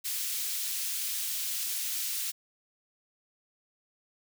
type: high-pass noise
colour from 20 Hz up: white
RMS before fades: -33 dBFS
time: 0.04-2.32 s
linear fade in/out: 20 ms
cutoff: 2800 Hz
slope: 12 dB/octave
effects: none